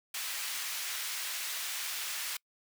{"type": "high-pass noise", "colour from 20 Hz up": "pink", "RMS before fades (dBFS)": -37, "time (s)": [0.14, 2.37], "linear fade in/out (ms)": 5, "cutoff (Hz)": 1900, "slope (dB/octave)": 12, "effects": ["noise-tail reverb RT60 0.1 s tail -26 dB re dry"]}